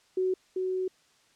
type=tone pair in turn; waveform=sine; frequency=372.4 / 372.4 Hz; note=F#4 / F#4; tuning=+11 / +11 cents; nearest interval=unison; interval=0 cents; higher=neither; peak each=-24 / -27 dBFS; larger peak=first; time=0.17-0.34 / 0.56-0.88 s; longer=second; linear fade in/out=5 ms; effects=white hiss -64 dBFS RMS until 1.35 s + low-pass 7000 Hz 12 dB/octave